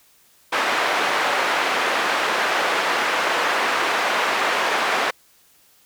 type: band-pass noise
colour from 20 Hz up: white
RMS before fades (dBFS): -21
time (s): 0.52-5.11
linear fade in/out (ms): 10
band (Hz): 470 to 1800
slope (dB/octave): 12
effects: white hiss -56 dBFS RMS until 5.85 s